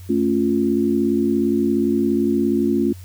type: chord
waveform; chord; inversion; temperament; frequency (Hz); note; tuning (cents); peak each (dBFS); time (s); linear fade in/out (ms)
sine; A augmented; none; equal; 220 / 277.2 / 349.2; A3 / C#4 / E#4; 0 / 0 / 0; -20; 0.09-2.93; 10
effects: added 91 Hz sine -35 dBFS peak until 3.04 s + white hiss -49 dBFS RMS until 3.04 s